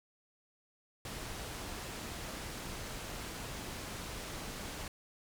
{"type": "low-pass noise", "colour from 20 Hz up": "pink", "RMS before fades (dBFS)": -43, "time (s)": [1.05, 4.88], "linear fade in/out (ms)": 2, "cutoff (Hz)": 11000, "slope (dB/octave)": 12, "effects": []}